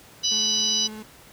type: harmonic tone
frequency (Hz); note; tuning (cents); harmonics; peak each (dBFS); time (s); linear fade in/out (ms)
987.8; B5; 0; 3 / 4 / 5 / 6; -26 / -26 / -26 / -26; 0.23-0.88; 20
type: tone with vibrato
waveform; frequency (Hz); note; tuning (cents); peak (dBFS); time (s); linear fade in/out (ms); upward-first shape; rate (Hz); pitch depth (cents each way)
35% pulse; 215.4; A3; -37; -34; 0.31-1.03; 10; triangle; 18; 20
effects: pink hiss -49 dBFS RMS until 1.32 s + high-pass 60 Hz 12 dB/octave